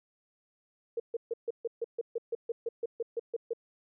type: tone bursts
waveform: sine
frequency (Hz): 463.8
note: A#4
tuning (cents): -9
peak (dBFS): -29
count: 16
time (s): 0.97-3.534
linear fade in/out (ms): 5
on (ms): 29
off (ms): 140
effects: none